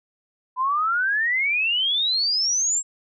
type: exponential sweep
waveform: sine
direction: up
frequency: 994 to 7670 Hz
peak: -19 dBFS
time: 0.56-2.83 s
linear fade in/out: 50 ms
effects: none